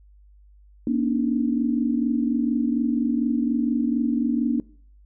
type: tone cluster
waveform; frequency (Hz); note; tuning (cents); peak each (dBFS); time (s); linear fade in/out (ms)
sine; 236.9 / 279.5 / 303.7; A#3 / C#4 / D#4; +28 / +14 / -42; -22 / -25 / -27; 0.87-4.6; 2
effects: noise-tail reverb RT60 0.5 s tail -21 dB re dry + added 50 Hz sine -49 dBFS peak until 5.05 s